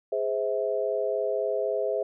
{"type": "chord", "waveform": "sine", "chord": "Ab augmented", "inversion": "none", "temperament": "just", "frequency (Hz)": [415.3, 519.1, 648.9], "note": ["Ab4", "C5", "E5"], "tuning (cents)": [0, -14, -27], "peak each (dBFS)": -29, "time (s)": [0.12, 2.03], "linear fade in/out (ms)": 5, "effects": []}